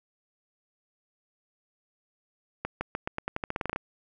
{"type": "accelerating click train", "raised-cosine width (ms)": 0.5, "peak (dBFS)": -15, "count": 15, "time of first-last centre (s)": [2.65, 3.761], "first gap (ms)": 160, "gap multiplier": 0.88, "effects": []}